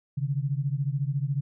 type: beating tone pair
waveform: sine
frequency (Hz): 134.8 / 148.8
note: C#3 / D3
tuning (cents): -48 / +23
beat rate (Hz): 14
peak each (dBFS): -27 / -29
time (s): 0.17-1.41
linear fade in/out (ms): 10
effects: none